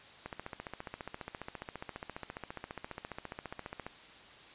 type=click train; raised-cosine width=0.5 ms; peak=-25 dBFS; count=54; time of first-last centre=0.26-3.865 s; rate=14.7 Hz; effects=white hiss -54 dBFS RMS until 4.54 s + resampled to 8000 Hz